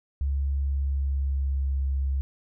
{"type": "tone with pitch glide", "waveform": "sine", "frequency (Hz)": [69.3, 67.83], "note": ["C#2", "C#2"], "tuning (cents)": [0, -37], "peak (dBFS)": -23, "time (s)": [0.21, 2.21], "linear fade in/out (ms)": 0, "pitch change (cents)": -37, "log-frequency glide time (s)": [0.57, 1.81], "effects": []}